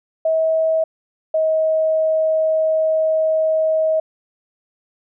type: tone pair in turn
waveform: sine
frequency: 642 / 633.9 Hz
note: E5 / D#5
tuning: -46 / +32 cents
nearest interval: unison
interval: 22 cents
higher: first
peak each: -14 dBFS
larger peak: neither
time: 0.25-0.84 / 1.34-4 s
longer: second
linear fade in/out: 5 ms
effects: none